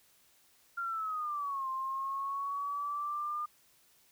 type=linear two-way sweep; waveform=sine; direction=down then up; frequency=1396.9 to 1049 to 1210 Hz; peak=-33 dBFS; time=0.77-3.46 s; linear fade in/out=10 ms; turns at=1.69 s; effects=white hiss -66 dBFS RMS until 4.11 s